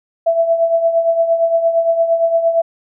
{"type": "tone with tremolo", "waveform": "sine", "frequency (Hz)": 665, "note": "E5", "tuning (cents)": 15, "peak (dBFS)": -8, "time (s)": [0.26, 2.62], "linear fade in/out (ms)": 10, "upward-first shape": "triangle", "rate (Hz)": 8.7, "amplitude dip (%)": 70, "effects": []}